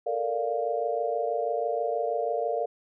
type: chord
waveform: sine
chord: Bb major seventh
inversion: third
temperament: equal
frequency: 440 / 466.2 / 587.3 / 698.5 Hz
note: A4 / Bb4 / D5 / F5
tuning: 0 / 0 / 0 / 0 cents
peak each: -34 / -30 / -31 / -30 dBFS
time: 0.06-2.66 s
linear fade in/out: 10 ms
effects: none